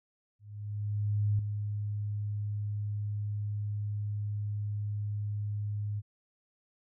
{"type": "tone with ADSR envelope", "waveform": "sine", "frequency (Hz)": 103.83, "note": "G#2", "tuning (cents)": 0, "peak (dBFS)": -24, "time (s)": [0.39, 6.02], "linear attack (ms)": 1000, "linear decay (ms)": 3, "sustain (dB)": -7, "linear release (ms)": 36, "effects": []}